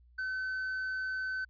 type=tone; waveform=triangle; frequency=1523 Hz; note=F#6; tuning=50 cents sharp; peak=-31 dBFS; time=0.18-1.45 s; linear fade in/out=10 ms; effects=added 60 Hz sine -58 dBFS peak until 1.49 s + resampled to 11025 Hz